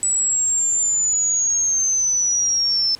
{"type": "linear sweep", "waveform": "sine", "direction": "down", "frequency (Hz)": [7902, 5274], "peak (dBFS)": -16, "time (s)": [0.03, 2.95], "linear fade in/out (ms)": 0, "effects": ["pink hiss -46 dBFS RMS until 2.99 s", "low-pass 12000 Hz 12 dB/octave"]}